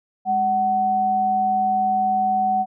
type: tone pair together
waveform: sine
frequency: 205.9 / 750 Hz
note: G#3 / F#5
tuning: -15 / +23 cents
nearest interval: octave + minor seventh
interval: 2238 cents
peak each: -29 / -17 dBFS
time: 0.25-2.66 s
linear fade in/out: 50 ms
effects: none